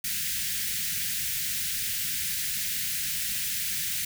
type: band-stop noise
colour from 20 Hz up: white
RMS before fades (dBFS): -30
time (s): 0.04-4.05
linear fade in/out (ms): 5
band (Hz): 210 to 1600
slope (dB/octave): 48
effects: none